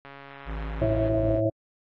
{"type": "click train", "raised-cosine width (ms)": 0.3, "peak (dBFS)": -25, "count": 145, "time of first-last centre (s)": [0.05, 1.086], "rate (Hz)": 139}
{"type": "tone", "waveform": "square", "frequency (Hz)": 54.1, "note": "A1", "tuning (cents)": -29, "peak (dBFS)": -31, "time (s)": [0.45, 1.42], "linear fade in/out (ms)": 50}
{"type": "harmonic tone", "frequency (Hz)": 109.2, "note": "A2", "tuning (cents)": -13, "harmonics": [1, 3, 5, 6], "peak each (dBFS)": [-27, -27, -27, -27], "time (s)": [0.81, 1.5], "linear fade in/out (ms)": 10}
{"effects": ["low-pass 2000 Hz 12 dB/octave", "AAC 32 kbps"]}